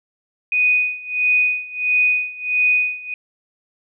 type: tone with tremolo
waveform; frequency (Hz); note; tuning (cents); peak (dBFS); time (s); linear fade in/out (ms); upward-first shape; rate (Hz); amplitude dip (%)
sine; 2486; D#7; -2; -12; 0.52-3.14; 2; sine; 1.5; 90
effects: none